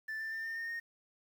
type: tone with pitch steps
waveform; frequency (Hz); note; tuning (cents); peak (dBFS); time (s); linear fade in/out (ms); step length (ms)
sine; 1760 / 1777.4 / 1794.9 / 1812.6 / 1830.5 / 1848.6; A6 / A6 / A6 / A#6 / A#6 / A#6; 0 / +17 / +34 / -49 / -32 / -15; -34; 0.08-0.8; 10; 120
effects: tanh soft clip ceiling -36 dBFS + 10-bit